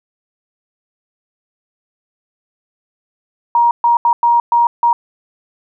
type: tone bursts at uneven times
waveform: sine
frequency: 945 Hz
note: A#5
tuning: 23 cents sharp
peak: -8 dBFS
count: 6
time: 3.55-3.71 / 3.84-3.97 / 4.05-4.13 / 4.23-4.4 / 4.52-4.67 / 4.83-4.93 s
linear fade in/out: 2 ms
effects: none